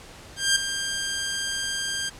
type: tone with ADSR envelope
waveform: 10% pulse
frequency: 1594 Hz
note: G6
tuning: 28 cents sharp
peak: -7 dBFS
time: 0.36-2.1 s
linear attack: 200 ms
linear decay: 4 ms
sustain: -10 dB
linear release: 17 ms
effects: pink hiss -45 dBFS RMS until 2.19 s + low-pass 9000 Hz 12 dB/octave